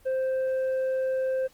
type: tone with tanh clipping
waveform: triangle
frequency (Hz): 523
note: C5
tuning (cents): -1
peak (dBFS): -25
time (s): 0.05-1.48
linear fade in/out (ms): 20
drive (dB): 8
effects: pink hiss -59 dBFS RMS until 1.53 s + Opus 32 kbps

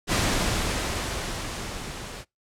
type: noise with level ramp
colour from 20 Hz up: pink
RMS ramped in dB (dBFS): -22 to -38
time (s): 0.07-2.25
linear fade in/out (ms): 50
effects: noise-tail reverb RT60 0.2 s tail -26 dB re dry + low-pass 9000 Hz 12 dB/octave

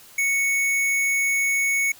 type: tone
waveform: square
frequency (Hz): 2217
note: C#7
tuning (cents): 0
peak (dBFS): -20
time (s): 0.18-1.92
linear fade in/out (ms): 5
effects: white hiss -48 dBFS RMS until 1.99 s

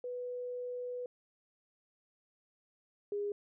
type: tone pair in turn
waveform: sine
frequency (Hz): 493.9 / 409.3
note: B4 / G#4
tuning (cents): 0 / -25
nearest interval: minor third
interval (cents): 325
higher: first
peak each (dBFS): -37 / -33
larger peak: second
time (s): 0.04-1.06 / 3.12-3.32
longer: first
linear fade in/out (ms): 2
effects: none

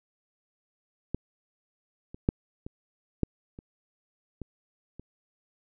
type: clicks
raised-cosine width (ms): 3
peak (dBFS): -16 / -28 / -9 / -25 / -11 / -30 / -24 / -29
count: 8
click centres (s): 1.146 / 2.145 / 2.289 / 2.665 / 3.233 / 3.589 / 4.417 / 4.996
effects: none

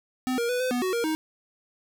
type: tone with pitch steps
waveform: square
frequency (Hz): 255.7 / 470.8 / 494.9 / 509 / 245.9 / 372.4 / 469.3 / 314.2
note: C4 / A#4 / B4 / C5 / B3 / F#4 / A#4 / D#4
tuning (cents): -40 / +17 / +4 / -48 / -7 / +11 / +12 / +17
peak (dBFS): -25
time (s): 0.27-1.15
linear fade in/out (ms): 0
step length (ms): 110
effects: none

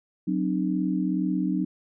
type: chord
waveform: sine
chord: C diminished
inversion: second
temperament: equal with one note detuned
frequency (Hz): 185 / 261.6 / 303.8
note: Gb3 / C4 / Eb4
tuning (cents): 0 / 0 / -41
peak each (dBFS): -26 / -29 / -27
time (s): 0.27-1.65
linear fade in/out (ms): 10
effects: none

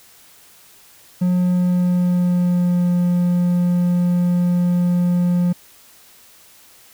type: tone with pitch glide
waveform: triangle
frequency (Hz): 180 to 176.6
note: F#3 to F3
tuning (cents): -47 to +20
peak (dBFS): -12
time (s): 1.21-5.53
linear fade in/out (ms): 10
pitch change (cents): -33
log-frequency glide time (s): 1.32-2.89
effects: white hiss -48 dBFS RMS until 6.93 s

